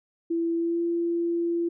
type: tone with pitch glide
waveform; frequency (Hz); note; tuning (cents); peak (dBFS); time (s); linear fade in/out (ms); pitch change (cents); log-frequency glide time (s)
sine; 334.3 to 340.3; E4 to F4; +24 to -45; -23; 0.3-1.69; 10; +31; 0.56-0.81
effects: none